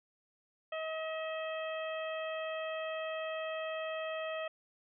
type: harmonic tone with a mistuned harmonic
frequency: 636 Hz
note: D#5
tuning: 38 cents sharp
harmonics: 1 / 2 / 3 / 4 / 5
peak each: -37 / -44 / -46 / -46 / -49 dBFS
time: 0.72-4.48 s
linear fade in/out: 5 ms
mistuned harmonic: 4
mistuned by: +28 cents
effects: none